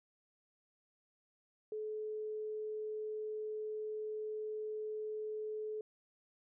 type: tone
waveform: sine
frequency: 429.6 Hz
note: A4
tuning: 41 cents flat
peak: -38 dBFS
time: 1.72-5.81 s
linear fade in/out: 2 ms
effects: none